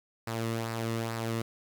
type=tone with flanger; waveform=sawtooth; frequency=114.1 Hz; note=A#2; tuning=37 cents flat; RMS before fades=-33 dBFS; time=0.27-1.42 s; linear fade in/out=5 ms; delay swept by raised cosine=0.3 to 1.3 ms; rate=2.3 Hz; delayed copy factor=-0.5; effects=9-bit